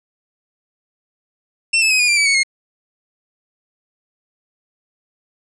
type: tone with pitch steps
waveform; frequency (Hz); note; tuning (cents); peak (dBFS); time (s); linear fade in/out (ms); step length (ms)
sawtooth; 2697 / 2611 / 2528 / 2448 / 2370 / 2294 / 2221 / 2151; E7 / E7 / D#7 / D#7 / D7 / D7 / C#7 / C7; +39 / -17 / +27 / -29 / +15 / -41 / +3 / +47; -9; 1.73-2.434; 10; 88
effects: resampled to 22050 Hz + 8-bit